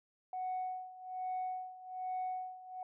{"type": "tone with tremolo", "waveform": "sine", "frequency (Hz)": 741, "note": "F#5", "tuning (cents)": 2, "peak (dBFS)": -33, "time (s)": [0.33, 2.83], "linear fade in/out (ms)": 2, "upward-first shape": "sine", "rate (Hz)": 1.2, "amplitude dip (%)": 85, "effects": ["tanh soft clip ceiling -32 dBFS"]}